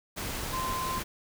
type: tone in noise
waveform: sine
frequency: 1038 Hz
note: C6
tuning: 14 cents flat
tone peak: -31 dBFS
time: 0.52-1 s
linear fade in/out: 20 ms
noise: pink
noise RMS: -35 dBFS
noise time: 0.16-1.04 s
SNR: +1 dB
effects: none